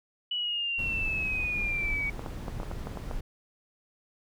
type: exponential sweep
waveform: sine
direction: down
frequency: 2960 to 2245 Hz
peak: -28 dBFS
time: 0.31-2.1 s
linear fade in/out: 5 ms
type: noise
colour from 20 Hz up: brown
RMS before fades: -36 dBFS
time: 0.78-3.21 s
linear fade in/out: 10 ms
type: clicks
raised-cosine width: 1 ms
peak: -22 dBFS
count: 9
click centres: 2.194 / 2.262 / 2.482 / 2.601 / 2.632 / 2.714 / 2.871 / 2.973 / 3.112 s
effects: none